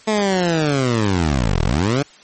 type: linear two-way sweep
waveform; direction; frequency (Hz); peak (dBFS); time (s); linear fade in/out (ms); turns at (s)
15% pulse; down then up; 220 to 36.3 to 148.6; -9; 0.07-2.03; 10; 1.62
effects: white hiss -46 dBFS RMS until 2.23 s + MP3 32 kbps